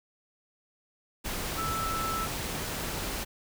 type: tone in noise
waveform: sine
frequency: 1318.5 Hz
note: E6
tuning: in tune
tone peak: -31 dBFS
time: 1.57-2.27 s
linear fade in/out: 20 ms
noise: pink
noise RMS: -34 dBFS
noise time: 1.24-3.25 s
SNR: 0 dB
effects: none